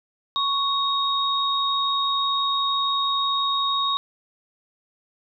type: tone pair together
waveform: sine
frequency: 1109 / 3751 Hz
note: C#6 / A#7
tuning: 0 / +10 cents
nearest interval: octave + major sixth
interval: 2110 cents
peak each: -23 dBFS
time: 0.36-3.97 s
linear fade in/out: 0 ms
effects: none